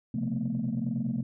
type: tone cluster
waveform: sine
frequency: 125.9 / 135.4 / 176.7 / 220.8 / 242.6 Hz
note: B2 / C#3 / F3 / A3 / B3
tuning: +34 / -40 / +21 / +6 / -31 cents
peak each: -37 / -34 / -36 / -30 / -33 dBFS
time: 0.14-1.23 s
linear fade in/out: 5 ms
effects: tanh soft clip ceiling -21 dBFS